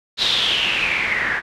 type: noise with low-pass filter sweep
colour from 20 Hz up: white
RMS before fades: -20 dBFS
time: 0.17-1.42 s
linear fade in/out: 50 ms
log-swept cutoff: 4000 to 1700 Hz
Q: 6.7
effects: none